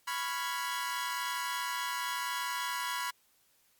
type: chord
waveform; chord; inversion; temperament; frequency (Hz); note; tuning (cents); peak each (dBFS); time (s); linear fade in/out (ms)
sawtooth; C# dominant seventh; third; equal; 987.8 / 1108.7 / 1396.9 / 1661.2; B5 / C#6 / E#6 / G#6; 0 / 0 / 0 / 0; -32 / -37 / -38 / -37; 0.07-3.11; 10
effects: white hiss -69 dBFS RMS until 3.79 s + Opus 48 kbps